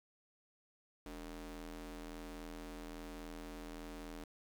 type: ring-modulated tone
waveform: sawtooth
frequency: 164.81 Hz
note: E3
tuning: in tune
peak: -39 dBFS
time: 1.06-4.24 s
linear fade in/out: 2 ms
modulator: 123 Hz
effects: 11-bit

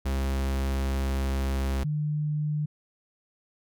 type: tone pair in turn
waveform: 45% pulse / sine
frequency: 67.1 / 150.32 Hz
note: C2 / D3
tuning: +44 / +41 cents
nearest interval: octave + major second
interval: 1397 cents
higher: second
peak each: -25 dBFS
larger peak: neither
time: 0.05-1.84 / 1.84-2.66 s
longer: first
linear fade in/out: 10 ms
effects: none

